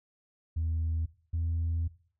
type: tone pair in turn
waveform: sine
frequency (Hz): 80.9 / 82.84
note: E2 / E2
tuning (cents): -32 / +9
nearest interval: unison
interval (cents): 41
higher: second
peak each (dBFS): -26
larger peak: neither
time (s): 0.56-1.06 / 1.33-1.88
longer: second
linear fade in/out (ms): 10
effects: noise-tail reverb RT60 0.5 s tail -19 dB re dry + tanh soft clip ceiling -25 dBFS